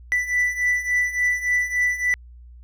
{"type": "beating tone pair", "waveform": "triangle", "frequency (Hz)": [1975.5, 1979], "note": ["B6", "B6"], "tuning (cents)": [0, 3], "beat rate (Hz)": 3.5, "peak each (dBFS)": [-23, -19], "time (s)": [0.12, 2.14], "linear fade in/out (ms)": 0, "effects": ["added 60 Hz sine -41 dBFS peak until 2.63 s"]}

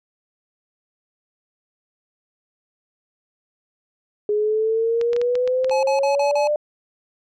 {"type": "exponential sweep", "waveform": "sine", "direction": "up", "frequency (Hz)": [415.3, 601], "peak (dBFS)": -17, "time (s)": [4.29, 6.56], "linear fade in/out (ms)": 2}
{"type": "clicks", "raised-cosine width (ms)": 0.2, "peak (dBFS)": -15, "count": 8, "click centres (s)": [5.013, 5.132, 5.164, 5.215, 5.354, 5.476, 5.645, 5.696]}
{"type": "tone bursts", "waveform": "square", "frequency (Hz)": 851, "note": "G#5", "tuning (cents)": 42, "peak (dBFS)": -22, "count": 5, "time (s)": [5.71, 6.474], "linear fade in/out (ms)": 2, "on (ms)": 120, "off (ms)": 41}
{"effects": ["low-pass 6000 Hz 12 dB/octave"]}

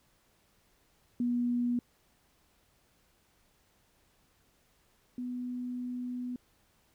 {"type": "tone pair in turn", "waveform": "sine", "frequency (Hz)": [242.3, 247.7], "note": ["B3", "B3"], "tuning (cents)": [-33, 5], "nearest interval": "unison", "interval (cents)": 38, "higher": "second", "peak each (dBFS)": [-27, -34], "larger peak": "first", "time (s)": [[1.2, 1.79], [5.18, 6.36]], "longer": "second", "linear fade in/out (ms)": 2, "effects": ["pink hiss -69 dBFS RMS until 6.94 s"]}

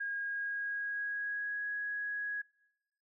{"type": "tone with pitch glide", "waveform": "sine", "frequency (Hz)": [1631, 1665.3], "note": ["G#6", "G#6"], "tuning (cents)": [-32, 4], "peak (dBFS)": -34, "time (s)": [0, 2.42], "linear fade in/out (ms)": 10, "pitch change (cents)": 36, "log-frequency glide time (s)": [0.21, 1.67], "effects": ["noise-tail reverb RT60 1.0 s tail -24 dB re dry"]}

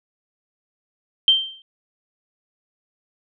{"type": "tone with exponential decay", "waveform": "sine", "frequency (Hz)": 3139, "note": "G7", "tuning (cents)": 2, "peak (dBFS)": -8, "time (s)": [1.28, 1.62], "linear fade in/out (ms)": 1, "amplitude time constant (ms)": 73, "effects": []}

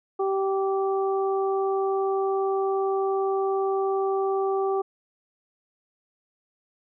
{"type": "harmonic tone", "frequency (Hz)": 388.2, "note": "G4", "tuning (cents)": -17, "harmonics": [1, 2, 3], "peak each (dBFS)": [-23, -29, -33], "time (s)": [0.19, 4.82], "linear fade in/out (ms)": 10, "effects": []}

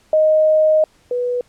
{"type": "tone pair in turn", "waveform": "sine", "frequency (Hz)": [622.3, 491.1], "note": ["D#5", "B4"], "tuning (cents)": [0, -10], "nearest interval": "major third", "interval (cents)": 410, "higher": "first", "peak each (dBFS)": [-10, -17], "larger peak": "first", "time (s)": [[0.13, 0.84], [1.11, 1.41]], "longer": "first", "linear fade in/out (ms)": 2, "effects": ["pink hiss -55 dBFS RMS until 1.48 s", "low-pass 10000 Hz 12 dB/octave"]}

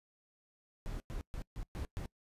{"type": "noise bursts at uneven times", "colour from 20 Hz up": "brown", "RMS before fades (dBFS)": -40, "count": 6, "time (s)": [[0.86, 1], [1.1, 1.21], [1.34, 1.42], [1.56, 1.63], [1.75, 1.85], [1.97, 2.06]], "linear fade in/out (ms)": 0, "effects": ["noise-tail reverb RT60 0.1 s tail -23 dB re dry", "resampled to 32000 Hz"]}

